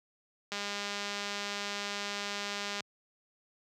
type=click train; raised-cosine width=0.2 ms; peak=-19 dBFS; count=465; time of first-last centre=0.52-2.806 s; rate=203 Hz; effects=high-pass 100 Hz 12 dB/octave